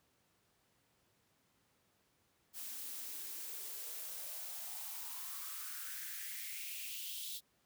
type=noise with high-pass filter sweep; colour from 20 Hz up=blue; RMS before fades=-45 dBFS; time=2.53-7.41 s; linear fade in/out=50 ms; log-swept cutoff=200 to 3700 Hz; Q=4.5; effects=pink hiss -75 dBFS RMS until 7.65 s + high-pass 80 Hz 12 dB/octave